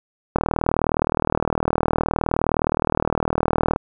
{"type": "click train", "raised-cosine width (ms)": 1, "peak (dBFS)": -4, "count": 135, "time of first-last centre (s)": [0.36, 3.761], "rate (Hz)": 39.4, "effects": []}